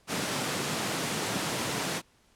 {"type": "high-pass noise", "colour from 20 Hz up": "pink", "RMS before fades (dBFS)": -31, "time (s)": [0.07, 2.02], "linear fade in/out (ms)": 50, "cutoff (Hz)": 130, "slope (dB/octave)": 24, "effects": ["pink hiss -64 dBFS RMS until 2.35 s", "low-pass 10000 Hz 12 dB/octave"]}